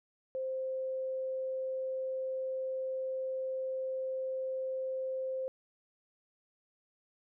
sine tone, 523.3 Hz, C5, in tune, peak -33 dBFS, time 0.35-5.48 s, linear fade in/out 0 ms, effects none

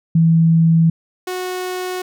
sine / sawtooth tone pair in turn, 164.1 / 366.6 Hz, E3 / F#4, -8 / -16 cents, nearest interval octave + major second, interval 1392 cents, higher second, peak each -9 / -18 dBFS, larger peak first, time 0.15-0.9 / 1.27-2.02 s, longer neither, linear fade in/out 5 ms, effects none

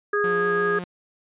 harmonic tone, 412.1 Hz, G#4, 13 cents flat, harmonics 1 / 3 / 4, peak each -22 / -26 / -25 dBFS, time 0.13-0.79 s, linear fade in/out 5 ms
sawtooth tone with vibrato, 176.6 Hz, F3, 20 cents sharp, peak -27 dBFS, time 0.24-0.84 s, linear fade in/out 0 ms, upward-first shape square, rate 5.8 Hz, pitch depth 17 cents each way
effects resampled to 8000 Hz

